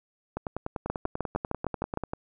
two click trains, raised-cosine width 1 ms, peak -14 / -17 dBFS, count 8 / 19, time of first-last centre 0.9-1.974 / 0.37-2.135 s, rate 6.52 / 10.2 Hz, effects none

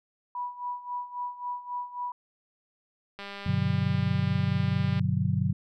sine tone with tremolo, 980 Hz, B5, 14 cents flat, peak -29 dBFS, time 0.35-2.12 s, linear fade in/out 2 ms, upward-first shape sine, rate 3.7 Hz, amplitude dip 80%
click train, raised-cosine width 0.3 ms, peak -24 dBFS, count 362, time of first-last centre 3.19-4.995 s, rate 200 Hz
sine chord, G major seventh, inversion none, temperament just, 98 / 122.5 / 147 / 183.75 Hz, G2 / B2 / D3 / F#3, 0 / -14 / +2 / -12 cents, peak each -29 dBFS, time 3.46-5.53 s, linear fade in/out 5 ms
effects none

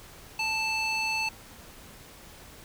square tone with band-pass filter, 880 Hz, A5, in tune, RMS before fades -29 dBFS, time 0.39-1.29 s, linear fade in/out 5 ms, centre 3200 Hz, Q 2, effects pink hiss -49 dBFS RMS until 2.64 s

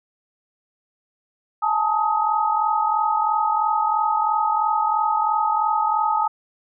sine tone cluster, 848 / 891 / 1260 Hz, G#5 / A5 / D#6, +36 / +22 / +21 cents, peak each -22 dBFS, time 1.62-6.28 s, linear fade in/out 10 ms, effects none

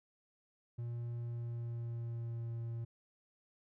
triangle tone with pitch glide, 118.6 to 116.09 Hz, A#2 to A#2, +30 to -7 cents, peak -36 dBFS, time 0.78-2.85 s, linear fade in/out 10 ms, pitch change -37 cents, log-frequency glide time 1.15-2.54 s, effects none

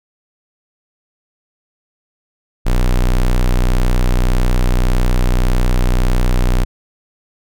square tone, 30.87 Hz, B0, in tune, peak -11 dBFS, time 2.65-6.65 s, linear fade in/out 20 ms, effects none

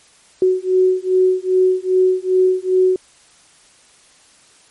sine beating tone pair, 370 / 372.5 Hz, F#4 / F#4, 0 / +12 cents, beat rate 2.5 Hz, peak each -15 dBFS, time 0.42-2.96 s, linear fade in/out 2 ms, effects white hiss -50 dBFS RMS until 4.7 s + MP3 48 kbps

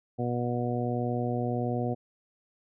harmonic tone, 121.4 Hz, B2, 29 cents flat, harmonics 1 / 2 / 3 / 4 / 5 / 6, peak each -31 / -32 / -36 / -35 / -38 / -36 dBFS, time 0.18-1.95 s, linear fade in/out 20 ms, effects none

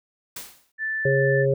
white noise with exponential decay, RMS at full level -32 dBFS, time 0.36-0.72 s, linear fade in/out 5 ms, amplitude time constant 78 ms
sine tone, 1760 Hz, A6, in tune, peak -24 dBFS, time 0.78-1.46 s, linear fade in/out 50 ms
harmonic tone, 136.1 Hz, C#3, 31 cents flat, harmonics 1 / 3 / 4, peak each -22 / -22 / -22 dBFS, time 1.05-1.54 s, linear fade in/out 5 ms
effects none

